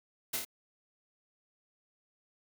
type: noise with echo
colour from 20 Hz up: white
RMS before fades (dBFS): -33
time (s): 0.33-0.37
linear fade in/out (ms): 10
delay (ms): 27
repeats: 3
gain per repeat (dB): -3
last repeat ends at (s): 0.451
effects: none